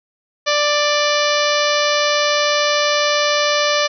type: harmonic tone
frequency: 589 Hz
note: D5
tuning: 5 cents sharp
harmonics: 1 / 2 / 3 / 4 / 5 / 6 / 7 / 8 / 9 / 10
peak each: -18 / -21 / -23 / -24 / -25 / -26 / -26 / -27 / -28 / -28 dBFS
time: 0.46-3.88 s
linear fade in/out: 20 ms
effects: none